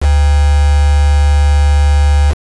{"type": "tone with quantisation", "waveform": "sine", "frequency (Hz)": 72.6, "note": "D2", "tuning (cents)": -19, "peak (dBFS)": -6, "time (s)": [0, 2.35], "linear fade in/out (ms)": 50, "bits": 3, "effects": ["resampled to 22050 Hz"]}